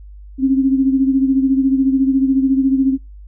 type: beating tone pair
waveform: sine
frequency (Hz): 266 / 280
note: C4 / C#4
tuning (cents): +29 / +18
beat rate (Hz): 14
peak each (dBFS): -12 / -19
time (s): 0.38-2.98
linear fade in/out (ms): 50
effects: noise-tail reverb RT60 0.2 s tail -24 dB re dry + added 50 Hz sine -34 dBFS peak until 3.27 s